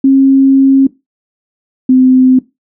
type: tone pair in turn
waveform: sine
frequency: 270 / 257.5 Hz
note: C#4 / C4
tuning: -45 / -28 cents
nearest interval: minor second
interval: 83 cents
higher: first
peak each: -3 dBFS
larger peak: neither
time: 0.04-0.87 / 1.89-2.39 s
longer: first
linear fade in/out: 5 ms
effects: noise-tail reverb RT60 0.2 s tail -18 dB re dry